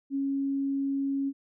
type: tone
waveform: sine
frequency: 275.3 Hz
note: C#4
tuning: 12 cents flat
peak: -26 dBFS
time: 0.1-1.33 s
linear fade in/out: 50 ms
effects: none